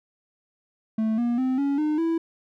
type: tone with pitch steps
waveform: triangle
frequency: 220 / 238.5 / 258.6 / 280.4 / 304 / 329.6 Hz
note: A3 / A#3 / C4 / C#4 / D#4 / E4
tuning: 0 / +40 / -20 / +20 / -40 / 0 cents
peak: -19 dBFS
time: 0.98-2.18 s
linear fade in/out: 5 ms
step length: 200 ms
effects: none